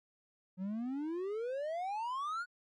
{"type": "exponential sweep", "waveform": "triangle", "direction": "up", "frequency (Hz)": [180, 1481], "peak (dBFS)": -33, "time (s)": [0.57, 2.46], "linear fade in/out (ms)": 50, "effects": ["MP3 48 kbps"]}